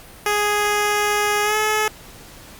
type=tone with pitch glide; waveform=10% pulse; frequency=415.3 to 429 Hz; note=G#4 to A4; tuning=0 to -44 cents; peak=-9 dBFS; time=0.26-1.88 s; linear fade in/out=2 ms; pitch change=+56 cents; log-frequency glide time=1.43-1.56 s; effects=pink hiss -42 dBFS RMS until 2.59 s + Opus 48 kbps